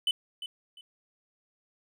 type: tone with echo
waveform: triangle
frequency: 3006 Hz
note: F#7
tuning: 27 cents sharp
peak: -22 dBFS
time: 0.07-0.11 s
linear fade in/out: 2 ms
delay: 350 ms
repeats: 2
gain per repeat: -12 dB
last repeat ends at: 0.81 s
effects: none